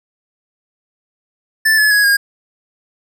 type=tone with pitch steps; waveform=square; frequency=1760 / 1713.9 / 1668.9 / 1625.2 Hz; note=A6 / A6 / G#6 / G#6; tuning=0 / -46 / +8 / -38 cents; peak=-10 dBFS; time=1.65-2.17 s; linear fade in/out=10 ms; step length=130 ms; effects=none